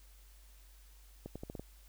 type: accelerating click train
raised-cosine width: 2 ms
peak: -29 dBFS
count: 6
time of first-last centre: 1.26-1.596 s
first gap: 96 ms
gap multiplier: 0.82
effects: added 49 Hz sine -56 dBFS peak until 1.88 s + white hiss -65 dBFS RMS until 1.88 s